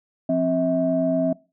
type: tone cluster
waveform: sine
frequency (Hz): 174.1 / 263.2 / 645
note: F3 / C4 / E5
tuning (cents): -5 / +10 / -38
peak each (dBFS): -27 / -21 / -21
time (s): 0.29-1.33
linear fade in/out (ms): 5
effects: noise-tail reverb RT60 0.3 s tail -22 dB re dry + tanh soft clip ceiling -9 dBFS